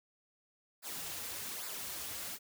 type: noise with flanger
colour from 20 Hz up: white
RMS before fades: -42 dBFS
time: 0.82-2.39 s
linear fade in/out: 50 ms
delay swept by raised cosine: 0.32 to 5.52 ms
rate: 1.2 Hz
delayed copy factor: -0.65
effects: none